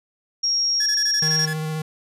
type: tone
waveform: sine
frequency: 5588 Hz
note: F8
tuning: in tune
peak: -18 dBFS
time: 0.43-1.46 s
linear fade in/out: 10 ms
type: tone bursts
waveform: 45% pulse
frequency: 1706 Hz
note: G#6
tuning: 46 cents sharp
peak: -26 dBFS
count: 9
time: 0.8-1.534 s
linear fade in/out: 5 ms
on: 62 ms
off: 22 ms
type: tone with vibrato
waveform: square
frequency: 156.3 Hz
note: D#3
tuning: 8 cents sharp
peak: -25 dBFS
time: 1.22-1.82 s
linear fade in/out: 5 ms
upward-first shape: square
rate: 15 Hz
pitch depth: 11 cents each way
effects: resampled to 32000 Hz